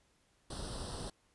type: noise with comb filter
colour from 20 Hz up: pink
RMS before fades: -42 dBFS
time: 0.5-1.1 s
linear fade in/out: 5 ms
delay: 0.22 ms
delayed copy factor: +0.85
effects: pink hiss -72 dBFS RMS until 1.34 s + resampled to 24000 Hz